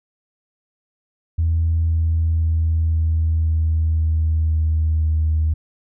sine tone with pitch steps, 82 / 81.48 / 80.96 / 80.45 / 79.94 / 79.44 / 78.93 / 78.43 Hz, E2 / E2 / E2 / E2 / D#2 / D#2 / D#2 / D#2, -9 / -20 / -31 / -42 / +47 / +37 / +25 / +14 cents, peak -14 dBFS, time 1.38-5.54 s, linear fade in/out 10 ms, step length 520 ms, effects tanh soft clip ceiling -11 dBFS

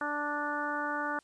harmonic tone, 293.7 Hz, D4, in tune, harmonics 1 / 2 / 3 / 4 / 5 / 6, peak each -39 / -40 / -37 / -37 / -35 / -43 dBFS, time 0.01-1.19 s, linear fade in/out 2 ms, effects white hiss -67 dBFS RMS until 1.23 s + resampled to 22050 Hz

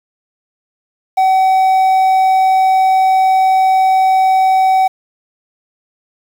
triangle tone with quantisation, 759 Hz, F#5, 44 cents sharp, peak -6 dBFS, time 1.17-4.88 s, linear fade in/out 10 ms, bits 6, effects none

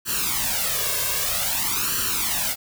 white noise with flanger, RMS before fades -24 dBFS, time 0.05-2.56 s, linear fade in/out 50 ms, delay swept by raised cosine 0.68 to 1.88 ms, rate 0.52 Hz, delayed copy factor +0.85, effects none

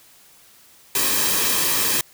white noise with comb filter, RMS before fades -20 dBFS, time 0.95-2.01 s, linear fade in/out 2 ms, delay 1.4 ms, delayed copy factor -0.55, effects white hiss -51 dBFS RMS until 2.13 s

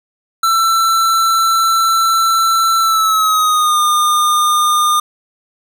square tone with pitch glide, 1338 to 1212.9 Hz, E6 to D#6, +25 to -45 cents, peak -11 dBFS, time 0.43-5 s, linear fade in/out 5 ms, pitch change -170 cents, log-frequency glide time 2.8-3.79 s, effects none

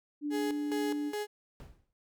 sine tone, 293.7 Hz, D4, in tune, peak -31 dBFS, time 0.21-1.13 s, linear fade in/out 50 ms
35% pulse tone with tremolo, 417.9 Hz, G#4, 11 cents sharp, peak -31 dBFS, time 0.3-1.27 s, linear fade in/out 50 ms, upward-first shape square, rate 2.4 Hz, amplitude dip 75%
brown noise with exponential decay, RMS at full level -43 dBFS, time 1.6-1.93 s, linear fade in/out 0 ms, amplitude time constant 71 ms
effects none

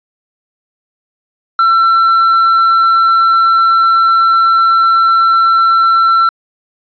triangle tone with tanh clipping, 1346 Hz, E6, 36 cents sharp, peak -7 dBFS, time 1.59-6.29 s, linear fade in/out 2 ms, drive 8 dB, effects resampled to 11025 Hz

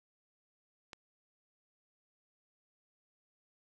click, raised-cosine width 0.2 ms, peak -28 dBFS, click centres 0.932 s, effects none

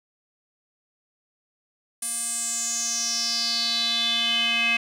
square tone with band-pass filter sweep, 233.1 Hz, A#3, in tune, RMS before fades -25 dBFS, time 2.02-4.77 s, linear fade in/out 5 ms, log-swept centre 9600 to 2500 Hz, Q 6.2, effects none

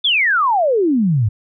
sine exponential sweep, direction down, 3586 to 98 Hz, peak -12 dBFS, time 0.04-1.29 s, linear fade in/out 10 ms, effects none

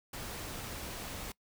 pink noise, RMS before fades -42 dBFS, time 0.13-1.32 s, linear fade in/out 5 ms, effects noise-tail reverb RT60 0.1 s tail -23 dB re dry

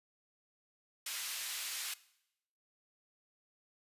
pink high-pass noise, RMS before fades -40 dBFS, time 1.06-1.94 s, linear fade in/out 5 ms, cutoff 2300 Hz, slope 12 dB/octave, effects noise-tail reverb RT60 0.8 s tail -19 dB re dry + resampled to 32000 Hz

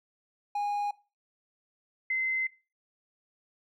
triangle / sine tone pair in turn, 821 / 2062 Hz, G#5 / C7, -20 / -26 cents, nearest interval octave + major third, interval 1594 cents, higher second, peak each -26 dBFS, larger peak neither, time 0.55-0.91 / 2.1-2.47 s, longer second, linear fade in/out 5 ms, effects noise-tail reverb RT60 0.3 s tail -20 dB re dry

